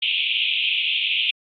pink band-pass noise, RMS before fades -22 dBFS, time 0.02-1.31 s, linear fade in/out 5 ms, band 2400 to 3500 Hz, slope 96 dB/octave, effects AAC 32 kbps

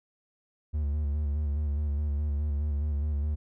triangle tone with vibrato, 73.42 Hz, D2, in tune, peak -24 dBFS, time 0.73-3.36 s, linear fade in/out 20 ms, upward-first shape square, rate 4.8 Hz, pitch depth 43 cents each way, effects none

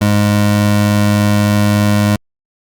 square tone pair together, 103.4 / 206.8 Hz, G#2 / G#3, -7 / -7 cents, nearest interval octave, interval 1200 cents, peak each -13 dBFS, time 0.01-2.16 s, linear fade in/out 5 ms, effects Opus 48 kbps

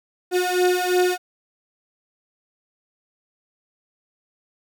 35% pulse beating tone pair, 360.3 / 363.2 Hz, F#4 / F#4, -46 / -32 cents, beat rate 2.9 Hz, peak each -19 dBFS, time 0.31-1.18 s, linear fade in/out 50 ms, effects none

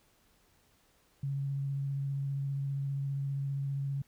sine tone with vibrato, 138.59 Hz, C#3, in tune, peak -31 dBFS, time 1.23-4.02 s, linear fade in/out 5 ms, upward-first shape sine, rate 15 Hz, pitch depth 13 cents each way, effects pink hiss -68 dBFS RMS until 4.07 s

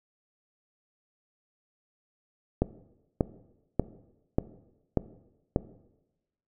click train, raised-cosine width 2 ms, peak -9 dBFS, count 6, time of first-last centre 2.62-5.561 s, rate 1.7 Hz, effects noise-tail reverb RT60 1.0 s tail -17 dB re dry

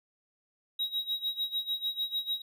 triangle tone with tremolo, 3822 Hz, A#7, 43 cents sharp, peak -26 dBFS, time 0.79-2.42 s, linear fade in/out 5 ms, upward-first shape sine, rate 6.7 Hz, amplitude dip 85%, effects none

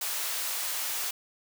white high-pass noise, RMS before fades -32 dBFS, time 0.01-1.11 s, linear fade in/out 5 ms, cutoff 630 Hz, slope 12 dB/octave, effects none

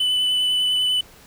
triangle tone with vibrato, 2997 Hz, F#7, 22 cents sharp, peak -16 dBFS, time 0-1.01 s, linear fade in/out 5 ms, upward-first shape sine, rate 10 Hz, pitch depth 10 cents each way, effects pink hiss -48 dBFS RMS until 1.26 s

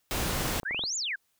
pink noise, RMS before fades -30 dBFS, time 0.11-0.6 s, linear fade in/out 0 ms
clicks, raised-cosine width 1 ms, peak -25 dBFS, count 8, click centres 0.455 / 0.558 / 0.589 / 0.632 / 0.71 / 0.746 / 0.793 / 0.838 s
sine exponential two-way sweep, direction up then down, 1480 to 7380 to 1480 Hz, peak -29 dBFS, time 0.65-1.16 s, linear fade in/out 10 ms, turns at 0.96 s
effects white hiss -73 dBFS RMS until 1.39 s

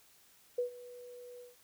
sine tone with ADSR envelope, 490 Hz, B4, 14 cents flat, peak -28 dBFS, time 0.58-1.56 s, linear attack 7 ms, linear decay 110 ms, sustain -19 dB, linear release 160 ms, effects white hiss -64 dBFS RMS until 1.63 s

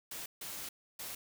white noise bursts at uneven times, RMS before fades -43 dBFS, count 3, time 0.11-0.26 / 0.41-0.69 / 0.99-1.15 s, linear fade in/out 5 ms, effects none

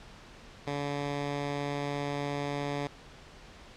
10% pulse tone, 143.3 Hz, D3, 42 cents flat, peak -23 dBFS, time 0.67-2.87 s, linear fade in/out 2 ms, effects pink hiss -51 dBFS RMS until 3.76 s + low-pass 5000 Hz 12 dB/octave

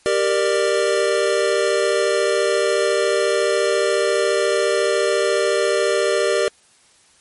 square chord, G minor, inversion none, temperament equal with one note detuned, 392 / 466.2 / 595.5 Hz, G4 / Bb4 / D5, 0 / 0 / +24 cents, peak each -21 dBFS, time 0.06-6.48 s, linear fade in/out 0 ms, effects white hiss -54 dBFS RMS until 7.2 s + MP3 48 kbps

